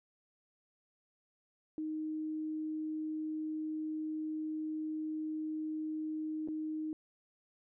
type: tone with dropouts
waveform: sine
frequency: 311.1 Hz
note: D#4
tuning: in tune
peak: -35 dBFS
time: 1.78-6.93 s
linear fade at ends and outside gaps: 1 ms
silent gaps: 6.476-6.485 s
effects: none